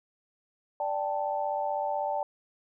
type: chord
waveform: sine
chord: D suspended fourth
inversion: none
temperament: equal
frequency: 587.3 / 784 / 880 Hz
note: D5 / G5 / A5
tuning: 0 / 0 / 0 cents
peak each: -32 dBFS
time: 0.8-2.23 s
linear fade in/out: 2 ms
effects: none